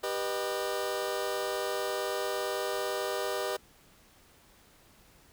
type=chord; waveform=sawtooth; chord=G augmented; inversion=none; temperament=just; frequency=392 / 490 / 612.5 Hz; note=G4 / B4 / D#5; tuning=0 / -14 / -27 cents; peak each=-31 dBFS; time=0.03-3.57 s; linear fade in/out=10 ms; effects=pink hiss -60 dBFS RMS until 5.32 s